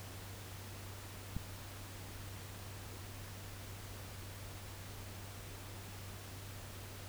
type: click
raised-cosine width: 5 ms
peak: -26 dBFS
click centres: 1.366 s
effects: added 97 Hz sine -49 dBFS peak until 7.08 s + pink hiss -51 dBFS RMS until 7.08 s